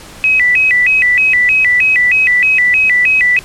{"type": "tone with vibrato", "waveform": "sine", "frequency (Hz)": 2240, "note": "C#7", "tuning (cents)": 18, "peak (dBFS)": -7, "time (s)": [0.24, 3.39], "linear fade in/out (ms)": 0, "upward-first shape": "square", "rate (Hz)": 3.2, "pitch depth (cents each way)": 220, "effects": ["pink hiss -34 dBFS RMS until 3.44 s", "low-pass 11000 Hz 12 dB/octave"]}